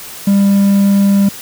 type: tone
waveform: triangle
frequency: 198.9 Hz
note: G3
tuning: 25 cents sharp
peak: -5 dBFS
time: 0.27-1.29 s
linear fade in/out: 5 ms
effects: white hiss -30 dBFS RMS until 1.41 s